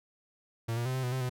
45% pulse tone with pitch steps, 114.8 / 118.8 / 128.6 / 130.4 / 124.2 / 130.5 / 125.9 Hz, A#2 / A#2 / C3 / C3 / B2 / C3 / B2, -26 / +33 / -30 / -5 / +10 / -4 / +34 cents, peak -30 dBFS, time 0.68-1.296 s, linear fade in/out 10 ms, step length 88 ms, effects none

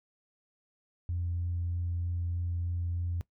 sine tone with vibrato, 86.7 Hz, F2, 12 cents flat, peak -29 dBFS, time 1.09-3.21 s, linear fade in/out 0 ms, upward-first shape triangle, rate 3.2 Hz, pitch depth 10 cents each way, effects noise-tail reverb RT60 0.1 s tail -20 dB re dry + tanh soft clip ceiling -25 dBFS

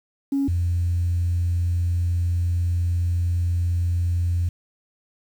sine tone pair in turn, 276.6 / 87.12 Hz, C#4 / F2, -4 / -4 cents, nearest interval octave + minor sixth, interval 2000 cents, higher first, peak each -18 dBFS, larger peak neither, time 0.32-0.48 / 0.48-4.49 s, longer second, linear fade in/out 5 ms, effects tanh soft clip ceiling -15 dBFS + 8-bit

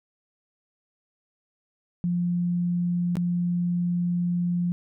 sine tone with dropouts, 175.2 Hz, F3, 6 cents sharp, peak -22 dBFS, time 2.04-4.72 s, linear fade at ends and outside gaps 0 ms, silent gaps 3.155-3.169 s, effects none

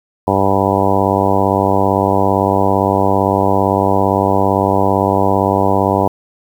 harmonic tone, 97.7 Hz, G2, 5 cents flat, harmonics 1 / 2 / 3 / 4 / 5 / 6 / 7 / 8 / 9 / 10, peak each -20 / -20 / -20 / -20 / -20 / -20 / -20 / -20 / -20 / -20 dBFS, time 0.27-6.08 s, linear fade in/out 5 ms, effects 7-bit

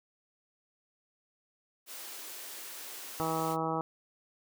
white high-pass noise, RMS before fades -44 dBFS, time 1.86-3.57 s, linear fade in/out 50 ms, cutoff 270 Hz, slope 24 dB/octave
harmonic tone, 161.3 Hz, E3, 37 cents flat, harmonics 1 / 2 / 3 / 4 / 5 / 6 / 7 / 8, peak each -38 / -37 / -37 / -40 / -36 / -39 / -39 / -39 dBFS, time 3.2-3.81 s, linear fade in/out 0 ms
effects none

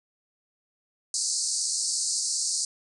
white band-pass noise, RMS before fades -28 dBFS, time 1.14-2.65 s, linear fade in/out 2 ms, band 4300 to 9200 Hz, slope 96 dB/octave, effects none

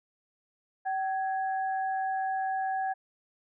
sine tone pair together, 765.6 / 1661.2 Hz, G5 / G#6, -41 / 0 cents, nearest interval octave + minor second, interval 1341 cents, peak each -28 / -38 dBFS, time 0.85-2.94 s, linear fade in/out 20 ms, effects none

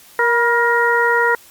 harmonic tone with a mistuned harmonic, 470.1 Hz, A#4, 15 cents sharp, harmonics 1 / 2 / 3 / 4, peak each -18 / -18 / -18 / -18 dBFS, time 0.19-1.35 s, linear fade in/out 2 ms, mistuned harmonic 2, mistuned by +42 cents, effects white hiss -45 dBFS RMS until 1.5 s + Opus 48 kbps

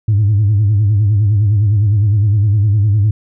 sine tone with vibrato, 103.83 Hz, G#2, in tune, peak -7 dBFS, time 0.08-3.11 s, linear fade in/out 5 ms, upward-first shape sine, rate 9.8 Hz, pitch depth 100 cents each way, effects tanh soft clip ceiling -6 dBFS

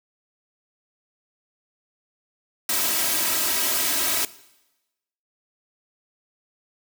white noise with comb filter, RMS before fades -23 dBFS, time 2.69-4.25 s, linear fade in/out 2 ms, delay 3.1 ms, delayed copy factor +0.95, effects noise-tail reverb RT60 1.0 s tail -19 dB re dry + high-pass 100 Hz 12 dB/octave

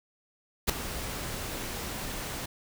pink noise with ADSR envelope, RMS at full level -21 dBFS, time 0.67-2.46 s, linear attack 26 ms, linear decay 3 ms, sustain -15 dB, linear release 7 ms, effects none

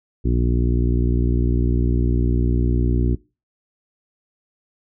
harmonic tone, 59.9 Hz, A#1, 48 cents sharp, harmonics 1 / 2 / 3 / 4 / 5 / 6 / 7, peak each -18 / -22 / -32 / -26 / -27 / -28 / -37 dBFS, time 0.24-3.16 s, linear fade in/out 20 ms, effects noise-tail reverb RT60 0.3 s tail -22 dB re dry

